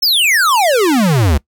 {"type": "exponential sweep", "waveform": "square", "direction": "down", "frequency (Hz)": [5470, 66.4], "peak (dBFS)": -10, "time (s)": [0.02, 1.38], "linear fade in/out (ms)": 10, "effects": ["noise-tail reverb RT60 0.1 s tail -22 dB re dry"]}